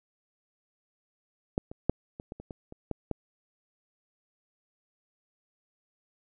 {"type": "clicks", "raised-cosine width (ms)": 2, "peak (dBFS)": [-13, -27, -9, -26, -25, -29, -26, -30, -18, -17], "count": 10, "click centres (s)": [1.579, 1.715, 1.896, 2.199, 2.321, 2.4, 2.508, 2.724, 2.913, 3.113], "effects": []}